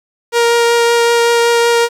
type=tone with vibrato; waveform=sawtooth; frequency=469.6 Hz; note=A#4; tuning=13 cents sharp; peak=-5 dBFS; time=0.32-1.89 s; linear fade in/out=50 ms; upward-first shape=triangle; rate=5.3 Hz; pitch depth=10 cents each way; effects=low-pass 10000 Hz 12 dB/octave + 7-bit